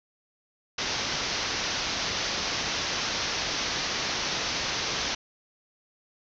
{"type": "low-pass noise", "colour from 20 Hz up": "white", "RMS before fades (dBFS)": -30, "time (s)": [0.78, 5.15], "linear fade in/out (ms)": 5, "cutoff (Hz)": 6200, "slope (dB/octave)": 96, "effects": []}